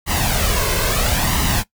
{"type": "noise with flanger", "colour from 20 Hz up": "pink", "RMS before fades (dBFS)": -18, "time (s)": [0.06, 1.64], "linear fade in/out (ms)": 50, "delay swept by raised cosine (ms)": [1, 1.96], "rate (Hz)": 0.75, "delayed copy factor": 0.6, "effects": ["noise-tail reverb RT60 0.1 s tail -19 dB re dry"]}